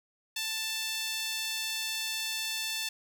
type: tone with high-pass filter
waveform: sawtooth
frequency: 884 Hz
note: A5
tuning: 8 cents sharp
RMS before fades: -34 dBFS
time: 0.36-2.89 s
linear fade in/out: 5 ms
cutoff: 3200 Hz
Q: 1.4
effects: none